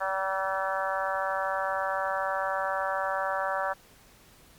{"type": "harmonic tone with a mistuned harmonic", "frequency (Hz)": 192, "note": "G3", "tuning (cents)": -36, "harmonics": [3, 4, 5, 6, 7, 8, 9], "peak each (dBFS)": [-32, -33, -34, -35, -35, -36, -37], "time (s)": [0, 3.74], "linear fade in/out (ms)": 20, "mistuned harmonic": 8, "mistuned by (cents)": -15, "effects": ["pink hiss -56 dBFS RMS until 4.58 s", "MP3 96 kbps"]}